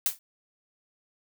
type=noise with exponential decay; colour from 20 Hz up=blue; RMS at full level=-21 dBFS; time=0.06-0.19 s; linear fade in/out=1 ms; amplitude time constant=27 ms; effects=none